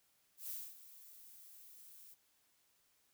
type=noise with ADSR envelope; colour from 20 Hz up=violet; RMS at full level=-43 dBFS; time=0.37-2.15 s; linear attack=130 ms; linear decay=240 ms; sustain=-15 dB; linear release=19 ms; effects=white hiss -75 dBFS RMS until 3.13 s